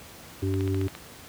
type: harmonic tone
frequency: 96 Hz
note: G2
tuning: 36 cents flat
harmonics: 1 / 3 / 4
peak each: -25 / -30 / -31 dBFS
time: 0.42-0.88 s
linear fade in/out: 10 ms
type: click train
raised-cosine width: 0.3 ms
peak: -22 dBFS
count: 7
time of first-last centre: 0.54-0.951 s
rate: 14.6 Hz
effects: pink hiss -46 dBFS RMS until 1.28 s + high-pass 60 Hz 12 dB/octave